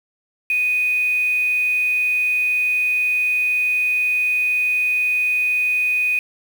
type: tone with quantisation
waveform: sine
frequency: 2489 Hz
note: D#7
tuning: in tune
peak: -16 dBFS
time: 0.5-6.19 s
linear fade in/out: 2 ms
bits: 6
effects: none